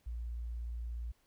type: tone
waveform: sine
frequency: 58.4 Hz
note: A#1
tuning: 4 cents sharp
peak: -37 dBFS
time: 0.06-1.12 s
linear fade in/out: 10 ms
effects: pink hiss -73 dBFS RMS until 1.26 s